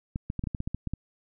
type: clicks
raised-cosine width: 5 ms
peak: -18 dBFS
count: 11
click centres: 0.159 / 0.301 / 0.393 / 0.439 / 0.472 / 0.548 / 0.604 / 0.675 / 0.746 / 0.873 / 0.936 s
effects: none